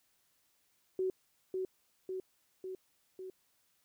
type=tone with echo; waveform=sine; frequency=374.8 Hz; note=F#4; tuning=22 cents sharp; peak=-30 dBFS; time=0.99-1.1 s; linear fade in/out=2 ms; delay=550 ms; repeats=4; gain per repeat=-3 dB; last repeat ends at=3.3 s; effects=white hiss -74 dBFS RMS until 3.84 s